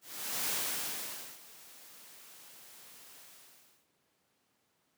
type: noise with ADSR envelope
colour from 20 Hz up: white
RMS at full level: -33 dBFS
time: 0.01-3.88 s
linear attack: 470 ms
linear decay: 900 ms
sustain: -21 dB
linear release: 680 ms
effects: pink hiss -75 dBFS RMS until 4.97 s + high-pass 150 Hz 12 dB/octave